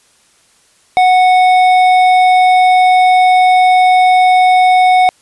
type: tone with hard clipping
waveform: sine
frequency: 737 Hz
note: F#5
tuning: 7 cents flat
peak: -7 dBFS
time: 0.97-5.09 s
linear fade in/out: 0 ms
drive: 9 dB
effects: white hiss -51 dBFS RMS until 5.21 s + resampled to 24000 Hz